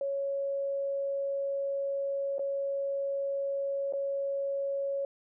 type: tone with dropouts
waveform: sine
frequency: 554.4 Hz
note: C#5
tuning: in tune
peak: -29 dBFS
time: 0.01-5.05 s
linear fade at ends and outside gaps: 2 ms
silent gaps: 2.383-2.393 / 3.925-3.935 s
effects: none